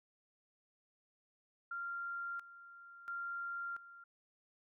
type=tone with tremolo; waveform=sine; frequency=1388 Hz; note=F6; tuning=11 cents flat; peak=-39 dBFS; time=1.71-4.04 s; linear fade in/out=5 ms; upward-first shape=square; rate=0.73 Hz; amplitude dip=80%; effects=none